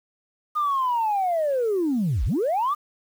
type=linear two-way sweep; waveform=sine; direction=down then up; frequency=1230 to 40.08 to 1230 Hz; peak=-19 dBFS; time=0.55-2.75 s; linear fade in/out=20 ms; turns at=2.25 s; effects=tanh soft clip ceiling -17 dBFS + 8-bit